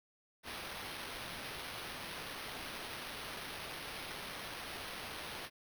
white noise with sample-and-hold, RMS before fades -45 dBFS, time 0.43-5.5 s, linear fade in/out 50 ms, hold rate 7350 Hz, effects none

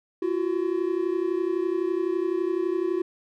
triangle tone pair together, 340.8 / 372.7 Hz, F4 / F#4, -42 / +13 cents, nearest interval major second, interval 155 cents, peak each -24 dBFS, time 0.22-3.02 s, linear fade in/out 5 ms, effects none

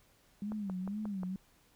sine tone with vibrato, 198.2 Hz, G3, 19 cents sharp, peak -35 dBFS, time 0.42-1.36 s, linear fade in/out 2 ms, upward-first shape sine, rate 2.1 Hz, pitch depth 140 cents each way
click train, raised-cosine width 1 ms, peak -30 dBFS, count 5, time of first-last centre 0.52-1.233 s, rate 5.61 Hz
effects pink hiss -67 dBFS RMS until 1.75 s

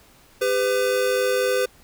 square tone pair together, 399.8 / 503.7 Hz, G4 / B4, +34 / +34 cents, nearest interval major third, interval 400 cents, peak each -25 / -21 dBFS, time 0.41-1.66 s, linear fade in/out 10 ms, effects pink hiss -53 dBFS RMS until 1.83 s

